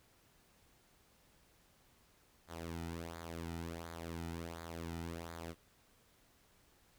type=tone with flanger; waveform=sawtooth; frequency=83.5 Hz; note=E2; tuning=23 cents sharp; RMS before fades=-45 dBFS; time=2.47-5.55 s; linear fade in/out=50 ms; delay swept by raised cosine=0.35 to 1.85 ms; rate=1.4 Hz; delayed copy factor=-0.7; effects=pink hiss -69 dBFS RMS until 6.98 s